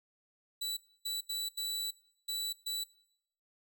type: tone bursts at uneven times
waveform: sawtooth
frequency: 3951 Hz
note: B7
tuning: in tune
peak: -31 dBFS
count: 6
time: 0.61-0.77 / 1.05-1.21 / 1.29-1.49 / 1.57-1.91 / 2.28-2.53 / 2.66-2.84 s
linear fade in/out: 10 ms
effects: noise-tail reverb RT60 0.7 s tail -21 dB re dry